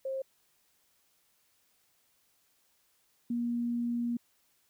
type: tone pair in turn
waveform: sine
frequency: 533 / 237.9 Hz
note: C5 / A#3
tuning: +32 / +35 cents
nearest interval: octave + major second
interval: 1397 cents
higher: first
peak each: -32 / -29 dBFS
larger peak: second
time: 0.05-0.22 / 3.3-4.17 s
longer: second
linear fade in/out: 5 ms
effects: white hiss -71 dBFS RMS until 4.69 s